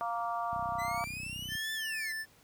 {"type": "harmonic tone", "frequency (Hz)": 233.1, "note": "A#3", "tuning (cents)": 0, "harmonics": [3, 4, 5, 6], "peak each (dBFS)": [-35, -38, -36, -47], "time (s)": [0.01, 1.04], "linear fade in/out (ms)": 0}
{"type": "click train", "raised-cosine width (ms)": 5, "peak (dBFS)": -32, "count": 33, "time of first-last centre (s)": [0.53, 1.552], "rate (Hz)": 31.3}
{"type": "exponential two-way sweep", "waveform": "40% pulse", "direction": "up then down", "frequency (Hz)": [1975.5, 3538, 1975.5], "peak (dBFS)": -38, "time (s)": [0.78, 2.13], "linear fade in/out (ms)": 20, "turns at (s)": 1.73}
{"type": "tone", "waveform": "square", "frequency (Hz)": 1762, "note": "A6", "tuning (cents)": 2, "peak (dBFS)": -36, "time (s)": [1.48, 2.26], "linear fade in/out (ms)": 50}
{"effects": ["pink hiss -62 dBFS RMS until 2.43 s", "high-pass 60 Hz 12 dB/octave"]}